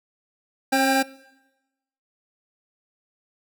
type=tone pair together; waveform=25% pulse; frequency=269.2 / 795.1 Hz; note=C4 / G5; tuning=+49 / +24 cents; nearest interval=octave + perfect fifth; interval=1875 cents; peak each=-17 dBFS; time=0.72-1.03 s; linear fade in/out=10 ms; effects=noise-tail reverb RT60 1.0 s tail -21 dB re dry